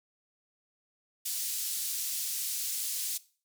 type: band-pass noise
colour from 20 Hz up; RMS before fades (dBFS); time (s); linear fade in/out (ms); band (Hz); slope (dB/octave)
white; -34; 1.25-3.18; 10; 4500 to 15000; 12
effects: noise-tail reverb RT60 0.4 s tail -19 dB re dry